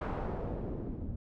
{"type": "noise with low-pass filter sweep", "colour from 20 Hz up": "pink", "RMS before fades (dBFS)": -37, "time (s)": [0.01, 1.16], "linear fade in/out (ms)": 5, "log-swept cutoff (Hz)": [1200, 220], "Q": 1.1, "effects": []}